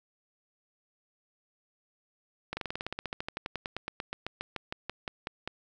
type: slowing click train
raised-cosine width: 0.3 ms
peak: -18 dBFS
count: 30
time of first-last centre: 2.53-5.476 s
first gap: 40 ms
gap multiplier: 1.06
effects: none